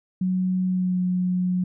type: tone with pitch glide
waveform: sine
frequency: 184.7 to 181.63 Hz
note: F#3 to F#3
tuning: -3 to -32 cents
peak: -20 dBFS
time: 0.21-1.64 s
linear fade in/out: 5 ms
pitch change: -29 cents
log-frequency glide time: 0.67-1 s
effects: none